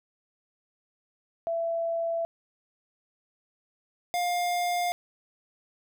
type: tone pair in turn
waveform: sine / square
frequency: 668 / 706.3 Hz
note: E5 / F5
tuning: +23 / +19 cents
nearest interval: minor second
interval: 96 cents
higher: second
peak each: -26 dBFS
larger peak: neither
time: 1.47-2.25 / 4.14-4.92 s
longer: neither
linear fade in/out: 0 ms
effects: none